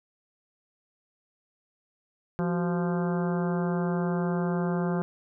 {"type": "harmonic tone with a mistuned harmonic", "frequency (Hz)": 173.7, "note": "F3", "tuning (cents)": -9, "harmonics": [1, 2, 3, 4, 5, 6, 7, 8, 9], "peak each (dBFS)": [-26, -32, -36, -38, -40, -42, -43, -44, -45], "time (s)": [2.39, 5.02], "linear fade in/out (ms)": 0, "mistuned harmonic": 2, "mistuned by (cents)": 110, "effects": []}